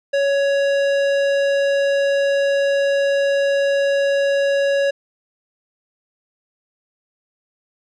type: tone with tanh clipping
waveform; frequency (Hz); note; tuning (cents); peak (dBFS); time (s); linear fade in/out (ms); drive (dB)
sine; 558; C#5; +11; -17; 0.13-4.91; 10; 16
effects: none

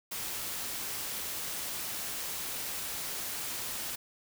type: noise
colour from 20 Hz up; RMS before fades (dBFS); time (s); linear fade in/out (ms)
white; -37; 0.11-3.96; 10
effects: none

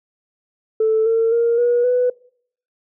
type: tone with pitch steps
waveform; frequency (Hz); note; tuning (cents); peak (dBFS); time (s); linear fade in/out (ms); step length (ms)
sine; 440 / 453.4 / 467.2 / 481.5 / 496.2; A4 / A#4 / A#4 / B4 / B4; 0 / -48 / +4 / -44 / +8; -12; 0.8-2.1; 5; 260
effects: noise-tail reverb RT60 0.6 s tail -23 dB re dry + tanh soft clip ceiling -9 dBFS

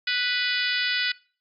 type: harmonic tone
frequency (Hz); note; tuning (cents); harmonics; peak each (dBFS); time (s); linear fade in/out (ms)
493.9; B4; 0; 3 / 4 / 5 / 6 / 7 / 8 / 9 / 10; -28 / -29 / -30 / -31 / -31 / -32 / -33 / -33; 0.07-1.12; 5
effects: noise-tail reverb RT60 0.4 s tail -22 dB re dry + MP3 64 kbps

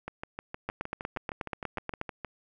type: two click trains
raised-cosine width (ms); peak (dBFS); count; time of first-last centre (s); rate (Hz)
0.5; -21 / -17; 15 / 12; 0.08-2.247 / 0.69-2.014; 6.46 / 8.31
effects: none

